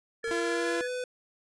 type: tone with vibrato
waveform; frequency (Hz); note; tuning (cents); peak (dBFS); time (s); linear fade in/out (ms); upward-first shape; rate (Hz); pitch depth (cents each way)
sine; 1706; G#6; +46; -35; 0.23-0.88; 20; sine; 19; 22
type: tone with pitch glide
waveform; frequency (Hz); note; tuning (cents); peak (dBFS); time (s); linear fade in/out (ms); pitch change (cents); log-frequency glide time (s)
square; 458.3 to 499.8; A#4 to B4; -29 to +21; -32; 0.24-1.04; 2; +150; 0.35-0.9
type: noise with exponential decay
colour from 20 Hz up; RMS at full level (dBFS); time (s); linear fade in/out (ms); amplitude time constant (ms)
pink; -44; 0.27-0.48; 5; 44
type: tone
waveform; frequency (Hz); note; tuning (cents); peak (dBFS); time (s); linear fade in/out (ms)
sawtooth; 340; F4; -46; -26; 0.31-0.81; 0
effects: resampled to 22050 Hz